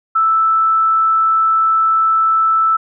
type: tone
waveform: sine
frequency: 1318.5 Hz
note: E6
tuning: in tune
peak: -10 dBFS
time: 0.15-2.77 s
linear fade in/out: 10 ms
effects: none